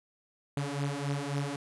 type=beating tone pair; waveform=sawtooth; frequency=140 / 143.7 Hz; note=C#3 / D3; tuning=+18 / -37 cents; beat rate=3.7 Hz; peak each=-30 dBFS; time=0.57-1.56 s; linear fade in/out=2 ms; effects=resampled to 24000 Hz